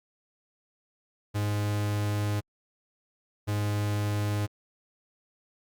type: tone pair in turn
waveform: 45% pulse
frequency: 103.83 / 103.83 Hz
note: G#2 / G#2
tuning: 0 / 0 cents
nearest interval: unison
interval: 0 cents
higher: neither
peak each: -26 dBFS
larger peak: neither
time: 1.34-2.41 / 3.47-4.47 s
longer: first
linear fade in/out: 20 ms
effects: Opus 48 kbps